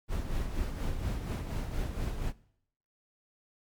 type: noise with tremolo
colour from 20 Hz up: brown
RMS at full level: -31 dBFS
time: 0.08-2.33 s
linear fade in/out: 50 ms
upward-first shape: sine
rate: 4.2 Hz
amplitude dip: 50%
effects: noise-tail reverb RT60 0.7 s tail -21 dB re dry + MP3 96 kbps